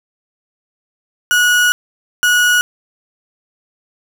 35% pulse tone bursts at uneven times, 1459 Hz, F#6, 25 cents flat, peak -8 dBFS, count 2, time 1.31-1.72 / 2.23-2.61 s, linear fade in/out 0 ms, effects 8-bit

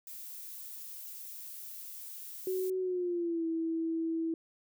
violet noise, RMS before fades -45 dBFS, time 0.07-2.7 s, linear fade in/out 2 ms
sine tone with pitch glide, 373.5 to 327 Hz, F#4 to E4, +16 to -14 cents, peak -30 dBFS, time 2.47-4.34 s, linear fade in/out 2 ms, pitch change -230 cents, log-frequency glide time 2.79-3.46 s
effects none

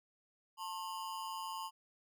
square ring-modulated tone, 982 Hz, B5, 10 cents flat, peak -38 dBFS, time 0.57-1.71 s, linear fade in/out 50 ms, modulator 90.2 Hz, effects none

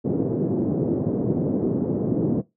white band-pass noise, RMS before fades -23 dBFS, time 0.04-2.42 s, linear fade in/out 20 ms, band 120 to 390 Hz, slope 24 dB/octave, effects noise-tail reverb RT60 0.2 s tail -20 dB re dry

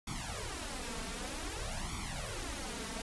pink noise with flanger, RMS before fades -40 dBFS, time 0.07-3.02 s, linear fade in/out 5 ms, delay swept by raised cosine 0.88 to 4.48 ms, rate 0.53 Hz, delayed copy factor +0.95, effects resampled to 24000 Hz

